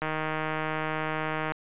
click train, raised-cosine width 0.5 ms, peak -15 dBFS, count 235, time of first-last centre 0.02-1.52 s, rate 156 Hz, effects resampled to 8000 Hz

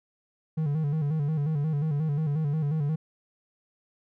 triangle tone with vibrato, 150.7 Hz, D3, 45 cents sharp, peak -22 dBFS, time 0.57-2.96 s, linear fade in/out 10 ms, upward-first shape square, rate 5.6 Hz, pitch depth 82 cents each way, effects none

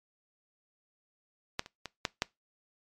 clicks, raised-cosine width 0.2 ms, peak -12 / -28 / -21 / -11 / -10 dBFS, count 5, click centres 1.594 / 1.661 / 1.857 / 2.052 / 2.221 s, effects noise-tail reverb RT60 0.2 s tail -22 dB re dry + MP3 96 kbps

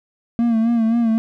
triangle tone with vibrato, 229.3 Hz, A#3, 28 cents flat, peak -12 dBFS, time 0.39-1.18 s, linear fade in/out 0 ms, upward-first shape sine, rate 3.8 Hz, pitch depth 58 cents each way, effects none

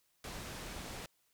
pink low-pass noise, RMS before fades -45 dBFS, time 0.24-1.06 s, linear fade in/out 2 ms, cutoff 10000 Hz, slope 12 dB/octave, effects white hiss -75 dBFS RMS until 1.33 s

